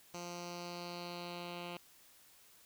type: tone with low-pass filter sweep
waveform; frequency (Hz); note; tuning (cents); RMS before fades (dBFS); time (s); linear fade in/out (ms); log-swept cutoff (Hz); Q
10% pulse; 174.61; F3; 0; -45; 0.14-1.77; 2; 6200 to 3300; 3.2
effects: white hiss -63 dBFS RMS until 2.65 s